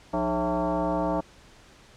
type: tone with frequency modulation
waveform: sine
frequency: 178.1 Hz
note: F3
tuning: 34 cents sharp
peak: -23 dBFS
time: 0.13-1.21 s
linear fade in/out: 10 ms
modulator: 241 Hz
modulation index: 3.4
effects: pink hiss -53 dBFS RMS until 1.96 s + low-pass 7000 Hz 12 dB/octave